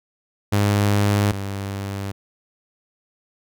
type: tone pair in turn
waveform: sawtooth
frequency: 102.2 / 98.95 Hz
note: G#2 / G2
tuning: -27 / +17 cents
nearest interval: minor second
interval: 56 cents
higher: first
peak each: -12 / -22 dBFS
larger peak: first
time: 0.52-1.32 / 1.32-2.12 s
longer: neither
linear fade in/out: 10 ms
effects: none